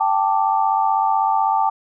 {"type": "chord", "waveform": "sine", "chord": "G suspended second", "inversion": "none", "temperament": "equal", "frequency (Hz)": [784, 880, 1174.7], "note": ["G5", "A5", "D6"], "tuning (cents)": [0, 0, 0], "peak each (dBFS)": [-19, -18, -23], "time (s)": [0, 1.7], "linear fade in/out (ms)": 10, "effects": []}